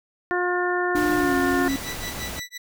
harmonic tone, 357.2 Hz, F4, 39 cents sharp, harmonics 1 / 2 / 3 / 4 / 5, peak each -24 / -28 / -30 / -29 / -28 dBFS, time 0.31-1.68 s, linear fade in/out 0 ms
pink noise, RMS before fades -33 dBFS, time 0.95-2.4 s, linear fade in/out 10 ms
sine tone with pitch glide, 301.1 to 272.9 Hz, D4 to C#4, +43 to -27 cents, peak -22 dBFS, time 0.95-1.76 s, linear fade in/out 0 ms, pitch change -170 cents, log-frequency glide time 1.16-1.35 s
20% pulse tone with tremolo, 1970 Hz, B6, 5 cents flat, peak -25 dBFS, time 1.68-2.58 s, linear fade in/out 10 ms, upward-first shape sine, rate 5.8 Hz, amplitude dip 100%
effects none

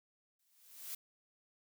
blue noise with exponential growth, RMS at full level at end -41 dBFS, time 0.39-0.95 s, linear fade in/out 5 ms, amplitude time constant 120 ms, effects none

